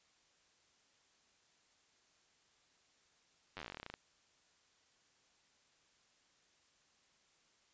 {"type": "slowing click train", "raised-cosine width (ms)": 0.3, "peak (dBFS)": -29, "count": 18, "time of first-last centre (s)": [3.57, 3.94], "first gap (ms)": 10, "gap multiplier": 1.09, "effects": ["white hiss -72 dBFS RMS until 7.73 s", "resampled to 16000 Hz"]}